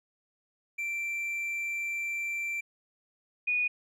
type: tone pair in turn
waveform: triangle / sine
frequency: 2349 / 2464 Hz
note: D7 / D#7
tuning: 0 / -17 cents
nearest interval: minor second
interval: 83 cents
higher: second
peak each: -29 / -25 dBFS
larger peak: second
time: 0.78-2.61 / 3.47-3.68 s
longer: first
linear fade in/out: 10 ms
effects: none